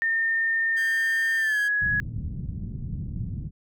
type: tone with pitch glide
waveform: sine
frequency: 1816 to 1674.9 Hz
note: A#6 to G#6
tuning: -46 to +14 cents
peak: -21 dBFS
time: 0.02-2 s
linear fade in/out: 0 ms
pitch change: -140 cents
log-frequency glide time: 1.37-1.6 s
type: tone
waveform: sawtooth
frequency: 1592 Hz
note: G6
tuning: 26 cents sharp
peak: -31 dBFS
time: 0.76-1.69 s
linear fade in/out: 20 ms
type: low-pass noise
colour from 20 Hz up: white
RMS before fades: -32 dBFS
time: 1.8-3.51 s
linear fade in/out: 50 ms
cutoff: 170 Hz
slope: 24 dB/octave
effects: none